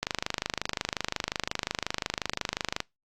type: click train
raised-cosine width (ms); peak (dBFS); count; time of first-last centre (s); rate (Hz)
0.2; -10; 72; 0.03-2.803; 25.6
effects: noise-tail reverb RT60 0.2 s tail -25 dB re dry + Opus 48 kbps